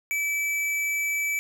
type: tone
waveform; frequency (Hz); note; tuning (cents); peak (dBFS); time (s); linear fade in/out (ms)
square; 2306; D7; -32; -25; 0.11-1.39; 0
effects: none